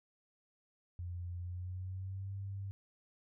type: tone with pitch glide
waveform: sine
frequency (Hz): 88 to 98.21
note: F2 to G2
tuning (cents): +14 to +4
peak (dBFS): -39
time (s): 0.99-2.71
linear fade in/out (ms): 0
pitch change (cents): +190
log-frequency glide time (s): 1.39-2.34
effects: none